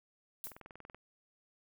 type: noise with exponential decay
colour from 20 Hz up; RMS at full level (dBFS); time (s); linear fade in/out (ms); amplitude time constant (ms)
violet; -38; 0.44-0.6; 1; 33
type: click train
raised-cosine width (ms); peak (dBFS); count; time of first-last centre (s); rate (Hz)
0.5; -35; 11; 0.47-0.946; 21
effects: none